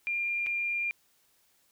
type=tone with dropouts; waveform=sine; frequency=2397 Hz; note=D7; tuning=35 cents sharp; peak=-28 dBFS; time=0.07-0.91 s; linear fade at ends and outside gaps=0 ms; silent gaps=0.463-0.468 s; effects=white hiss -68 dBFS RMS until 1.71 s